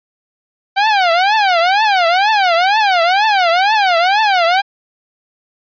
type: tone with vibrato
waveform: sawtooth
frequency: 765 Hz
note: G5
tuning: 42 cents flat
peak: -6 dBFS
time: 0.76-4.62 s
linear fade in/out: 20 ms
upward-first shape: triangle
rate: 2.1 Hz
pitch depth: 270 cents each way
effects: resampled to 11025 Hz